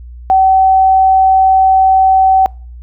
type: tone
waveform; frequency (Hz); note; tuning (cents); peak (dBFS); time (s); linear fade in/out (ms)
sine; 763; G5; -47; -5; 0.3-2.46; 0
effects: noise-tail reverb RT60 0.4 s tail -26 dB re dry + added 60 Hz sine -28 dBFS peak until 2.82 s